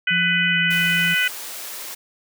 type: harmonic tone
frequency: 498.7 Hz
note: B4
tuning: 17 cents sharp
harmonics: 3 / 4 / 5 / 6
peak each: -21 / -22 / -23 / -24 dBFS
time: 0.07-1.28 s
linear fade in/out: 5 ms
type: tone with pitch glide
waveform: sine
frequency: 173.7 to 169.73 Hz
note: F3 to F3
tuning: -9 to -49 cents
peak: -25 dBFS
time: 0.1-1.15 s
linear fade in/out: 20 ms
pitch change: -40 cents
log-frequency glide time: 0.51-0.56 s
type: high-pass noise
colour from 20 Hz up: white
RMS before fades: -33 dBFS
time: 0.7-1.95 s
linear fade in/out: 10 ms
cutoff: 350 Hz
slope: 12 dB/octave
effects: none